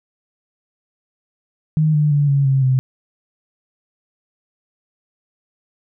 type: tone with pitch steps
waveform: sine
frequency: 155.3 / 149.92 / 144.73 / 139.72 / 134.88 / 130.21 Hz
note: D#3 / D3 / D3 / C#3 / C#3 / C3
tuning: -3 / +36 / -25 / +14 / -47 / -8 cents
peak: -12 dBFS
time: 1.77-2.79 s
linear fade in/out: 0 ms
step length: 170 ms
effects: none